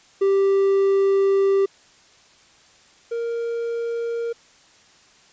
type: tone pair in turn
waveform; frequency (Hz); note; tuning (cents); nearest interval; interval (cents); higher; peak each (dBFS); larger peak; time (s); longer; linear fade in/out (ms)
triangle; 392 / 466.2; G4 / A#4; 0 / 0; minor third; 300; second; -13 / -21; first; 0.21-1.66 / 3.11-4.33; first; 10
effects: white hiss -53 dBFS RMS until 5.32 s + resampled to 16000 Hz